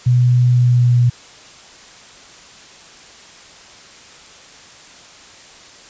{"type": "tone with pitch glide", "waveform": "sine", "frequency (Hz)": [123.47, 121.7], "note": ["B2", "B2"], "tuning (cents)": [0, -25], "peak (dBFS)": -9, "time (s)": [0.06, 1.1], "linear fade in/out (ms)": 10, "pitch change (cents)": -25, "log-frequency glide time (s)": [0.5, 0.99], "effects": ["white hiss -41 dBFS RMS until 5.89 s", "resampled to 16000 Hz"]}